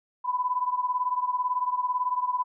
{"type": "beating tone pair", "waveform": "sine", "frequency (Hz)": [993, 1011], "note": ["B5", "B5"], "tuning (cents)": [9, 40], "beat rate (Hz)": 18, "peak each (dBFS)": [-26, -29], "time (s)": [0.24, 2.44], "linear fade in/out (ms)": 20, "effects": []}